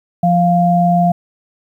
sine tone pair together, 174.5 / 698.5 Hz, F3 / F5, -1 / 0 cents, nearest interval 2 octaves, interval 2401 cents, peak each -12 dBFS, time 0.23-1.12 s, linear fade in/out 5 ms, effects 8-bit

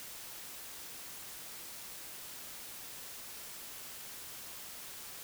silence, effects white hiss -47 dBFS RMS until 5.23 s

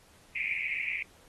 white band-pass noise, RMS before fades -33 dBFS, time 0.35-1.03 s, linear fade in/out 10 ms, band 2100 to 2500 Hz, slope 96 dB/octave, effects pink hiss -60 dBFS RMS until 1.28 s + AAC 32 kbps

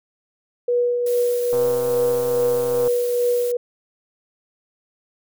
sine tone with tremolo, 485.3 Hz, B4, 30 cents flat, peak -15 dBFS, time 0.68-3.57 s, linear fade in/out 5 ms, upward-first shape triangle, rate 2.4 Hz, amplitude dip 40%
blue noise, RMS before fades -35 dBFS, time 1.06-3.52 s, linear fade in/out 5 ms
click train, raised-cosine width 1 ms, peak -18 dBFS, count 176, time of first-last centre 1.53-2.876 s, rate 130 Hz
effects none

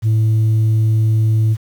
sine tone, 110 Hz, A2, in tune, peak -8 dBFS, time 0.02-1.57 s, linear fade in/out 50 ms, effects tanh soft clip ceiling -10 dBFS + 7-bit

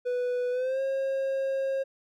triangle tone with pitch glide, 493.9 to 538.6 Hz, B4 to C#5, 0 to -50 cents, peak -24 dBFS, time 0.05-1.84 s, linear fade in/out 20 ms, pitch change +150 cents, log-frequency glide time 0.51-0.81 s, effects none

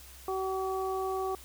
harmonic tone, 380 Hz, F#4, 46 cents sharp, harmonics 1 / 2 / 3, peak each -32 / -35 / -37 dBFS, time 0.28-1.35 s, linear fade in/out 2 ms, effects added 64 Hz sine -52 dBFS peak until 1.44 s + white hiss -52 dBFS RMS until 1.44 s

